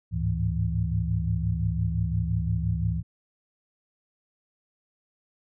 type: tone cluster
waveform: sine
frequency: 71.8 / 102.7 / 108.5 / 164.3 Hz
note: D2 / G#2 / A2 / E3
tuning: -39 / -19 / -24 / -5 cents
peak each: -29 dBFS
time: 0.11-3.03 s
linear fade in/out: 50 ms
effects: none